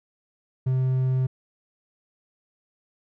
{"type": "tone", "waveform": "triangle", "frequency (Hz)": 129.7, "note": "C3", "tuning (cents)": -15, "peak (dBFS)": -18, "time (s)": [0.66, 1.27], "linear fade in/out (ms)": 10, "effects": []}